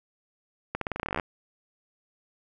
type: accelerating click train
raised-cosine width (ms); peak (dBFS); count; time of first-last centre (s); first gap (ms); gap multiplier
0.5; -14; 16; 0.75-1.198; 63; 0.88
effects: none